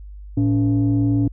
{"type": "tone pair together", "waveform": "sine", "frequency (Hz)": [112.6, 283.7], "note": ["A2", "C#4"], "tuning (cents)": [40, 40], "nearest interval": "octave + major third", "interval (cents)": 1600, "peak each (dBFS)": -16, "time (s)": [0.37, 1.28], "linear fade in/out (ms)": 5, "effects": ["tanh soft clip ceiling -11 dBFS", "added 50 Hz sine -34 dBFS peak until 1.32 s"]}